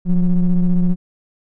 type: ring-modulated tone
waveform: triangle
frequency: 92.5 Hz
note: F#2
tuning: in tune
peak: -5 dBFS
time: 0.05-0.96 s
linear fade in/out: 50 ms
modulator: 85 Hz
effects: tanh soft clip ceiling -4 dBFS